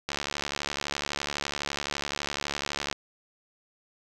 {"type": "click train", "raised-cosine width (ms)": 0.2, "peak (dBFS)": -12, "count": 205, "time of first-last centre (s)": [0.09, 2.927], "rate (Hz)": 71.9, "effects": []}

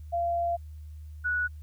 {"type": "tone pair in turn", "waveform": "sine", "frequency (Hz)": [687, 1469.6], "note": ["F5", "F#6"], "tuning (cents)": [-29, -12], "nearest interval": "octave + minor second", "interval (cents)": 1317, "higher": "second", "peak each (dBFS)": -25, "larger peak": "neither", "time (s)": [[0.12, 0.57], [1.24, 1.48]], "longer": "first", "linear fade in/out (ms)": 20, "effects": ["added 76 Hz sine -40 dBFS peak until 1.62 s", "white hiss -69 dBFS RMS until 1.62 s"]}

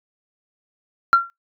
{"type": "tone with exponential decay", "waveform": "sine", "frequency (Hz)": 1372, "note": "F6", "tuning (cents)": -31, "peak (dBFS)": -4, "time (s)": [1.13, 1.3], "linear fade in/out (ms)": 0, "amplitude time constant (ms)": 36, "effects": ["noise-tail reverb RT60 0.2 s tail -26 dB re dry", "tanh soft clip ceiling -6 dBFS"]}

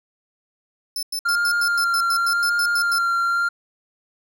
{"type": "tone bursts", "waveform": "sawtooth", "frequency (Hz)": 5274, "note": "E8", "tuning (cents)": 0, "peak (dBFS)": -21, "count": 13, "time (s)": [0.96, 2.984], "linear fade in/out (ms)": 2, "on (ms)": 68, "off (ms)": 95}
{"type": "tone with vibrato", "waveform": "triangle", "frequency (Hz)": 1394, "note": "F6", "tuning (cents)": -4, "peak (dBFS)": -16, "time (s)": [1.25, 3.49], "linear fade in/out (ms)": 10, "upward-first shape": "sine", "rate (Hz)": 0.91, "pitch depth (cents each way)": 20}
{"effects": []}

